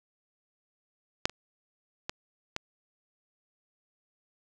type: clicks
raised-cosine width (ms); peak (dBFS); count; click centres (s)
0.2; -6 / -26 / -15 / -14; 4; 1.255 / 1.296 / 2.095 / 2.564
effects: none